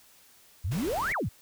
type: exponential two-way sweep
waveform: sine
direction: up then down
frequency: 73.42 to 2327 to 73.42 Hz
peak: -27 dBFS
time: 0.64-1.29 s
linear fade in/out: 10 ms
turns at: 1.13 s
type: noise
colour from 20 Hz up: pink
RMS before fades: -39 dBFS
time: 0.71-1.13 s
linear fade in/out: 10 ms
effects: white hiss -58 dBFS RMS until 1.41 s